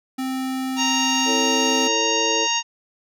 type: tone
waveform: square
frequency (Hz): 261.6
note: C4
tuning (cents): 0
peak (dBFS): -24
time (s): 0.18-1.88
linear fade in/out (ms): 10
type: harmonic tone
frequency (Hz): 932.3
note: A#5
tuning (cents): 0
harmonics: 1 / 2 / 3 / 4 / 5 / 6 / 7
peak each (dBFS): -25 / -31 / -23 / -29 / -32 / -29 / -26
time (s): 0.76-2.63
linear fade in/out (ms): 50
type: chord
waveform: sine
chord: A major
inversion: second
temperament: equal with one note detuned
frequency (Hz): 329.6 / 446.7 / 554.4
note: E4 / A4 / C#5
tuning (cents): 0 / +26 / 0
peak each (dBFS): -29 / -25 / -30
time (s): 1.25-2.48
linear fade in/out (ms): 50
effects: none